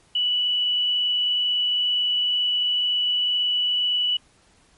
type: tone with frequency modulation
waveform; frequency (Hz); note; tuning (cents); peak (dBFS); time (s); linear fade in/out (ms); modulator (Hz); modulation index
sine; 2956; F#7; -2; -19; 0.15-4.17; 5; 22.1; 0.84
effects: pink hiss -58 dBFS RMS until 4.77 s + MP3 48 kbps